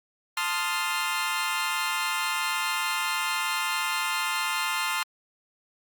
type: chord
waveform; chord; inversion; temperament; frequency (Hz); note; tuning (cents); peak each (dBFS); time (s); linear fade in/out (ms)
20% pulse; F dominant seventh; first; equal; 880 / 1046.5 / 1244.5 / 1396.9; A5 / C6 / Eb6 / F6; 0 / 0 / 0 / 0; -28 / -25 / -29 / -26; 0.37-5.03; 2
effects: Opus 48 kbps